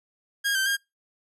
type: tone with pitch steps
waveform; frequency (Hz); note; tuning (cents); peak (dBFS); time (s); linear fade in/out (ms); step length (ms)
sawtooth; 1629 / 1556 / 1615; G#6 / G6 / G#6; -34 / -13 / -49; -19; 0.44-0.77; 20; 110
effects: noise-tail reverb RT60 0.2 s tail -25 dB re dry + resampled to 32000 Hz